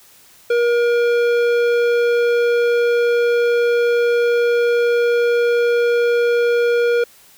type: tone with tanh clipping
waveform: sine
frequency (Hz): 475.6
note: A#4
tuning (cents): +35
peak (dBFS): -15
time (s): 0.5-7.04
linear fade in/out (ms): 5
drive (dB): 14
effects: white hiss -48 dBFS RMS until 7.37 s